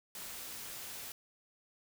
white noise, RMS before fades -45 dBFS, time 0.15-1.12 s, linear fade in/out 2 ms, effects none

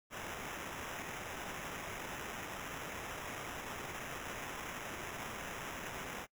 white noise with sample-and-hold, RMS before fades -44 dBFS, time 0.1-6.27 s, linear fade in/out 50 ms, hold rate 4410 Hz, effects noise-tail reverb RT60 0.1 s tail -24 dB re dry

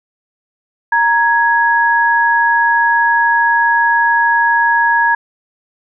sine tone pair together, 933 / 1665.9 Hz, A#5 / G#6, +1 / +5 cents, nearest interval minor seventh, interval 1004 cents, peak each -12 dBFS, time 0.92-5.15 s, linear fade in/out 5 ms, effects none

